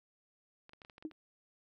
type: clicks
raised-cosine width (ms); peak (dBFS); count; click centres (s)
0.3; -38; 8; 0.694 / 0.734 / 0.818 / 0.849 / 0.898 / 0.981 / 1.025 / 1.113
type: tone with exponential decay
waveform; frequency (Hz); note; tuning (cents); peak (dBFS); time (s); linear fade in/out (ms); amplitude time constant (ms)
sine; 312.4; D#4; +7; -33; 1.05-1.12; 1; 15
effects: none